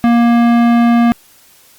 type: tone with tanh clipping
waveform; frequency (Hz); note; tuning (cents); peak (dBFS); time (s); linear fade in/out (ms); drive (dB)
sine; 235.7; A#3; +19; -9; 0.04-1.12; 0; 18
effects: white hiss -46 dBFS RMS until 1.78 s + Opus 48 kbps